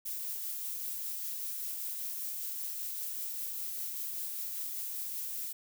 violet noise with tremolo, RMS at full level -37 dBFS, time 0.05-5.53 s, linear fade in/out 10 ms, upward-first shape triangle, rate 5.1 Hz, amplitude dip 25%, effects none

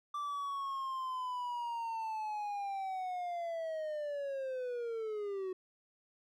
triangle linear sweep, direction down, 1174.7 to 367.9 Hz, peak -34 dBFS, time 0.14-5.53 s, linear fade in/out 5 ms, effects none

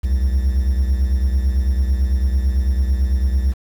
triangle beating tone pair, 64 / 73 Hz, C2 / D2, -38 / -10 cents, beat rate 9 Hz, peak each -13 / -20 dBFS, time 0.03-3.54 s, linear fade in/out 20 ms, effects 7-bit

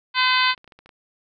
harmonic tone, 510 Hz, C5, 44 cents flat, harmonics 2 / 3 / 4 / 5 / 6 / 7 / 8 / 9, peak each -21 / -23 / -24 / -25 / -26 / -26 / -27 / -28 dBFS, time 0.14-0.55 s, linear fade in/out 50 ms
clicks, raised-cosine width 0.3 ms, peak -31 dBFS, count 8, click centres 0.542 / 0.578 / 0.644 / 0.677 / 0.722 / 0.79 / 0.86 / 0.892 s
effects none

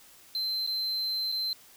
triangle tone with dropouts, 4100 Hz, C8, 36 cents flat, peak -27 dBFS, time 0.35-1.53 s, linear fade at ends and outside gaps 1 ms, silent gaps 0.665-0.674 / 1.318-1.323 s, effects white hiss -55 dBFS RMS until 1.76 s

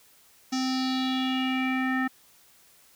square tone with low-pass filter sweep, 260 Hz, C4, 11 cents flat, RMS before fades -27 dBFS, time 0.52-2.08 s, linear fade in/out 10 ms, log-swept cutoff 5800 to 1700 Hz, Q 4.6, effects white hiss -58 dBFS RMS until 2.95 s

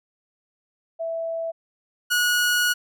sine / sawtooth tone pair in turn, 659.3 / 1455.5 Hz, E5 / F#6, 0 / -29 cents, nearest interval octave + major second, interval 1371 cents, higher second, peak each -25 / -15 dBFS, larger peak second, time 0.99-1.52 / 2.1-2.74 s, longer second, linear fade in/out 20 ms, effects none

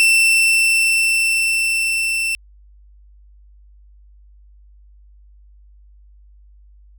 40% pulse tone with level ramp, 2682 Hz, E7, 29 cents sharp, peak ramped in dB -9 to -17 dBFS, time 0-2.35 s, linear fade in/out 0 ms, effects added 50 Hz sine -44 dBFS peak until 6.98 s

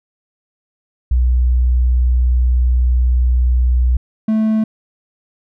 sine / triangle tone pair in turn, 61.74 / 218.5 Hz, B1 / A3, 0 / -12 cents, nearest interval octave + minor seventh, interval 2188 cents, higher second, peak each -10 dBFS, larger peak neither, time 1.11-3.97 / 4.28-4.64 s, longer first, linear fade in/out 5 ms, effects none

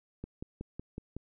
click train, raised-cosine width 3 ms, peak -26 dBFS, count 6, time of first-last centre 0.24-1.166 s, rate 5.4 Hz, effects none

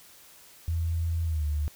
sine tone with pitch glide, 83 to 74.37 Hz, E2 to D2, +12 to +22 cents, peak -25 dBFS, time 0.68-1.68 s, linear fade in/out 0 ms, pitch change -190 cents, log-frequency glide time 1.25-1.45 s, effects white hiss -53 dBFS RMS until 1.75 s

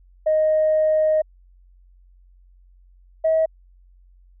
sine tone pair in turn, 622.3 / 640.5 Hz, D#5 / E5, 0 / -50 cents, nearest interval unison, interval 50 cents, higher second, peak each -14 dBFS, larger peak neither, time 0.26-1.22 / 3.24-3.46 s, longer first, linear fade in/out 10 ms, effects tanh soft clip ceiling -11 dBFS + added 45 Hz sine -49 dBFS peak until 4.4 s

